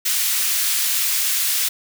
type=high-pass noise; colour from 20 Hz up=white; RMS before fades=-20 dBFS; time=0.05-1.69 s; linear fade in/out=10 ms; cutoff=1900 Hz; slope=12 dB/octave; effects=none